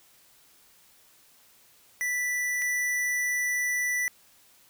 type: tone pair in turn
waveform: square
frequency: 1974 / 1974 Hz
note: B6 / B6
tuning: -1 / -1 cents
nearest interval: unison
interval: 0 cents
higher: neither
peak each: -27 / -26 dBFS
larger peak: second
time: 2.01-2.62 / 2.62-4.08 s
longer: second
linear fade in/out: 0 ms
effects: white hiss -59 dBFS RMS until 4.69 s